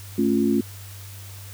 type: chord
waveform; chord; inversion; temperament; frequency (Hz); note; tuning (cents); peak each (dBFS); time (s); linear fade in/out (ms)
sine; A augmented; none; equal; 220 / 277.2 / 349.2; A3 / C#4 / E#4; 0 / 0 / 0; -21 / -22 / -23; 0.18-0.61; 5
effects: added 98 Hz sine -38 dBFS peak until 1.53 s + white hiss -44 dBFS RMS until 1.53 s